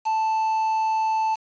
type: tone with quantisation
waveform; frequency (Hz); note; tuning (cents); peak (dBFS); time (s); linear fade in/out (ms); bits
triangle; 880; A5; 0; -18; 0.05-1.36; 20; 6
effects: resampled to 16000 Hz